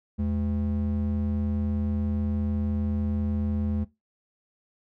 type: ring-modulated tone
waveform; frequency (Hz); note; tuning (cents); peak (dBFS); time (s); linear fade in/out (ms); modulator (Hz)
triangle; 146.83; D3; 0; -19; 0.18-3.85; 20; 64.9
effects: noise-tail reverb RT60 0.2 s tail -18 dB re dry